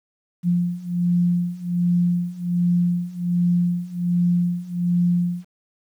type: beating tone pair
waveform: sine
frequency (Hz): 174.61 / 175.91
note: F3 / F3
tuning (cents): 0 / +13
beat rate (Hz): 1.3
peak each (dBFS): -22 / -20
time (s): 0.43-5.45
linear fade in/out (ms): 50
effects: 9-bit